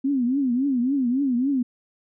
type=tone with vibrato; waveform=sine; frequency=260 Hz; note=C4; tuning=11 cents flat; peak=-19 dBFS; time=0.04-1.63 s; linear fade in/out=10 ms; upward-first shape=triangle; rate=3.6 Hz; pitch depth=190 cents each way; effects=none